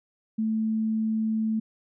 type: tone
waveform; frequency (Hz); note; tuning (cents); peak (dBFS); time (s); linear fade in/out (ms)
sine; 220; A3; 0; -23; 0.38-1.6; 10
effects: none